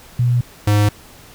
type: tone pair in turn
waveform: sine / square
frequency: 122 / 103.87 Hz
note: B2 / G#2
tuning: -21 / +1 cents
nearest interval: minor third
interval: 278 cents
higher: first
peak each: -12 / -12 dBFS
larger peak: neither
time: 0.19-0.41 / 0.67-0.89 s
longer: neither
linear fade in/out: 5 ms
effects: pink hiss -43 dBFS RMS until 1.34 s